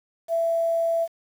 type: tone with quantisation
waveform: sine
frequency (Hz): 666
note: E5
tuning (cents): +18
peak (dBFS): -20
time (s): 0.28-1.08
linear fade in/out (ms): 50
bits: 8
effects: none